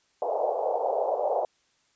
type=band-pass noise; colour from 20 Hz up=pink; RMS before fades=-27 dBFS; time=0.22-1.45 s; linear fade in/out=2 ms; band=470 to 820 Hz; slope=48 dB/octave; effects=white hiss -68 dBFS RMS until 1.95 s + resampled to 16000 Hz